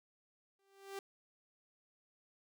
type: tone with exponential growth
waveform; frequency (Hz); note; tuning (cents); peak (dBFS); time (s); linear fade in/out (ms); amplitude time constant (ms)
sawtooth; 392.5; G4; +2; -36; 0.59-0.99; 2; 86
effects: none

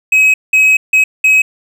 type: tone bursts at uneven times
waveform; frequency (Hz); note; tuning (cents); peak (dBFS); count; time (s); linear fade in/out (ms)
triangle; 2548; D#7; +41; -4; 4; 0.12-0.34 / 0.53-0.77 / 0.93-1.04 / 1.24-1.42; 5
effects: none

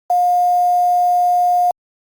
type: tone with quantisation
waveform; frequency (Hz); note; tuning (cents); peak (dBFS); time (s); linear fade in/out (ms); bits
sine; 713; F5; +36; -11; 0.1-1.71; 2; 6
effects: Opus 48 kbps

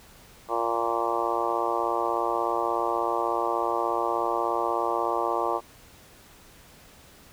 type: harmonic tone with a mistuned harmonic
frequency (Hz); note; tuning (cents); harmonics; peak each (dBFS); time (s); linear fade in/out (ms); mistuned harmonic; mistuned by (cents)
116.54; A#2; 0; 3 / 4 / 5 / 6 / 7 / 8 / 9 / 10; -32 / -32 / -32 / -32 / -32 / -32 / -32 / -32; 0.48-5.61; 50; 10; -15
effects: pink hiss -52 dBFS RMS until 7.32 s

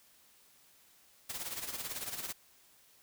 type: noise with tremolo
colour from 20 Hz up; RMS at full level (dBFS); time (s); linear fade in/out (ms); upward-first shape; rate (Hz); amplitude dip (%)
white; -38; 1.29-2.33; 10; sine; 18; 65
effects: white hiss -64 dBFS RMS until 3.02 s

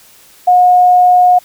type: tone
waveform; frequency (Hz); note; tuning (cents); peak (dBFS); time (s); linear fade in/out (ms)
sine; 722; F#5; -43; -4; 0.47-1.39; 10
effects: white hiss -43 dBFS RMS until 1.44 s

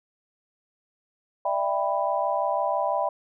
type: chord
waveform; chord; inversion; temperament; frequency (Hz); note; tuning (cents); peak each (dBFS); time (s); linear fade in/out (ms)
sine; E minor seventh; third; just; 593.3 / 659.3 / 791.1 / 988.9; D5 / E5 / G5 / B5; +18 / 0 / +16 / +2; -28; 1.45-3.09; 5
effects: none

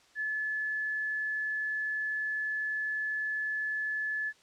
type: tone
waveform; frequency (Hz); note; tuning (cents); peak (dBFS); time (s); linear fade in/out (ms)
sine; 1724; A6; -36; -30; 0.15-4.33; 50
effects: white hiss -62 dBFS RMS until 4.42 s + low-pass 6000 Hz 12 dB/octave

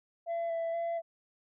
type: tone with vibrato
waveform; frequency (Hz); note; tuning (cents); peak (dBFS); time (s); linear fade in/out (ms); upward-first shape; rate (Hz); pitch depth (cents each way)
sine; 670; E5; +28; -28; 0.26-1.02; 50; square; 2.1; 14
effects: tanh soft clip ceiling -30 dBFS

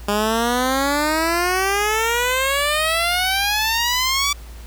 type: exponential sweep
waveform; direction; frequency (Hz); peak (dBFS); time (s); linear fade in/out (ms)
10% pulse; up; 202.8 to 1161; -9; 0.08-4.33; 5
effects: added 57 Hz sine -34 dBFS peak until 4.66 s + pink hiss -45 dBFS RMS until 4.66 s

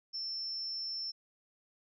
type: tone with amplitude modulation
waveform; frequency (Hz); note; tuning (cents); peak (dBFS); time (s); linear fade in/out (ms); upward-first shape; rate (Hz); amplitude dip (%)
sine; 5360; E8; +28; -34; 0.13-1.12; 20; sine; 246; 40
effects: none

